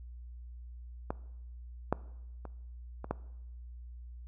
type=clicks; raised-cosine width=1 ms; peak=-19 / -13 / -29 / -26 / -17 dBFS; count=5; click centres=1.105 / 1.926 / 2.453 / 3.044 / 3.11 s; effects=noise-tail reverb RT60 0.9 s tail -20 dB re dry + added 60 Hz sine -44 dBFS peak until 4.27 s